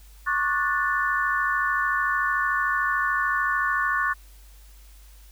sine chord, D major seventh, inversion third, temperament just, 1101.2 / 1174.7 / 1468.3 / 1762 Hz, C#6 / D6 / F#6 / A6, -12 / 0 / -14 / +2 cents, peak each -26 / -31 / -26 / -26 dBFS, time 0.26-4.14 s, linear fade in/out 20 ms, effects added 50 Hz sine -46 dBFS peak until 5.31 s + white hiss -56 dBFS RMS until 5.31 s

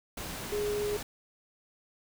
sine tone in noise, 415.3 Hz, G#4, in tune, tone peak -29 dBFS, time 0.52-0.97 s, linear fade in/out 5 ms, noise pink, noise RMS -39 dBFS, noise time 0.17-1.03 s, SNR +7 dB, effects none

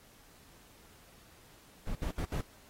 brown noise bursts at uneven times, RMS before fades -34 dBFS, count 4, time 1.87-1.95 / 2.02-2.11 / 2.18-2.25 / 2.32-2.41 s, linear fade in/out 2 ms, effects pink hiss -60 dBFS RMS until 2.69 s + AAC 48 kbps

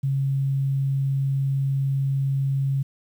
sine tone, 136.6 Hz, C#3, 25 cents flat, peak -20 dBFS, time 0.03-2.83 s, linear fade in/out 10 ms, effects 9-bit

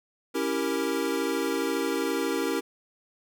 square chord, C# diminished seventh, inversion none, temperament equal, 277.2 / 329.6 / 392 / 466.2 Hz, C#4 / E4 / G4 / Bb4, 0 / 0 / 0 / 0 cents, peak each -32 dBFS, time 0.34-2.61 s, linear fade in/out 20 ms, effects none

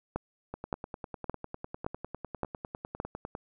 two click trains, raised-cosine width 1 ms, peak -23 / -17 dBFS, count 29 / 6, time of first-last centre 0.54-3.351 / 0.16-3.001 s, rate 9.96 / 1.76 Hz, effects none

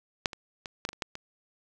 clicks, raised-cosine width 0.2 ms, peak -7 / -22 / -20 / -12 / -18 / -29 / -13 / -21 dBFS, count 8, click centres 0.258 / 0.332 / 0.658 / 0.851 / 0.89 / 0.931 / 1.022 / 1.154 s, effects none

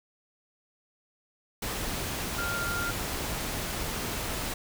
sine tone in noise, 1396.9 Hz, F6, in tune, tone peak -31 dBFS, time 2.38-2.91 s, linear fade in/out 5 ms, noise pink, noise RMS -33 dBFS, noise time 1.62-4.54 s, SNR -1 dB, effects none

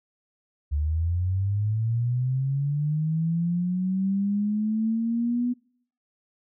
sine linear sweep, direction up, 71.3 to 246.9 Hz, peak -22 dBFS, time 0.71-5.54 s, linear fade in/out 20 ms, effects noise-tail reverb RT60 0.6 s tail -24 dB re dry

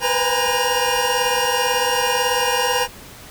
25% pulse tone cluster, 487.9 / 506 / 814 / 933 / 2813 Hz, B4 / B4 / G#5 / A#5 / F7, -21 / +42 / -35 / +1 / +12 cents, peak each -20 dBFS, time 0-2.88 s, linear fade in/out 50 ms, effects pink hiss -40 dBFS RMS until 3.3 s

